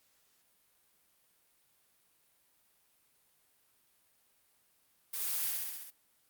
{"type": "noise with echo", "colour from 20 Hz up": "blue", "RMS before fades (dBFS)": -37, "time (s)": [5.13, 5.51], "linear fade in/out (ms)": 10, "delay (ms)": 66, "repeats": 6, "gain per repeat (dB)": -2, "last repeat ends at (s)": 5.906, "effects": ["white hiss -71 dBFS RMS until 6.29 s", "Opus 48 kbps"]}